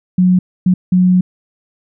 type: tone bursts at uneven times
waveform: sine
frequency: 182.3 Hz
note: F#3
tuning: 25 cents flat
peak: -7 dBFS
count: 3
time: 0.18-0.39 / 0.66-0.74 / 0.92-1.21 s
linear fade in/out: 5 ms
effects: none